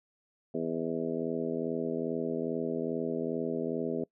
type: harmonic tone with a mistuned harmonic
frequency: 82.41 Hz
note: E2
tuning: in tune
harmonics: 2 / 3 / 4 / 5 / 6 / 7 / 8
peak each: -41 / -35 / -38 / -35 / -38 / -46 / -41 dBFS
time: 0.54-4.04 s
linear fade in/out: 5 ms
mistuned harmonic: 8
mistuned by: -41 cents
effects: noise-tail reverb RT60 0.1 s tail -24 dB re dry